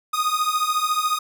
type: beating tone pair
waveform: 45% pulse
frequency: 1234 / 1248 Hz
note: D#6 / D#6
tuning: -15 / +5 cents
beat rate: 14 Hz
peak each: -23 dBFS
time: 0.13-1.19 s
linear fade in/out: 10 ms
effects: none